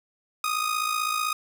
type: tone with amplitude modulation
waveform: sawtooth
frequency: 1244.5 Hz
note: D#6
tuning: in tune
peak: -18 dBFS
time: 0.44-1.33 s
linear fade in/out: 2 ms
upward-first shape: sine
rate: 55.8 Hz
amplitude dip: 65%
effects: none